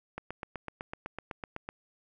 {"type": "click train", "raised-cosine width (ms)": 0.5, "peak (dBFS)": -22, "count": 13, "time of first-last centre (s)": [0.18, 1.689], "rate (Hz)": 7.95, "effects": []}